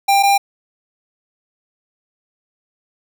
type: tone pair in turn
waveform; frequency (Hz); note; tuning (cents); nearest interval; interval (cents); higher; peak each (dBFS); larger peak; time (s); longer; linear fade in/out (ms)
square; 794 / 798; G5 / G5; +22 / +31; unison; 9; second; -11; neither; 0.08-0.23 / 0.23-0.38; neither; 10
effects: none